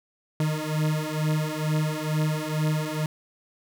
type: beating tone pair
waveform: 40% pulse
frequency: 153.2 / 155.4 Hz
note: D#3 / D#3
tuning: -27 / -2 cents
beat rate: 2.2 Hz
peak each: -26 dBFS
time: 0.4-3.06 s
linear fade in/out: 2 ms
effects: 10-bit